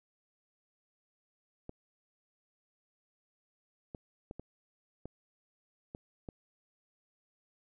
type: clicks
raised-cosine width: 2 ms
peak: -29 dBFS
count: 7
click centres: 1.694 / 3.948 / 4.311 / 4.396 / 5.056 / 5.949 / 6.288 s
effects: none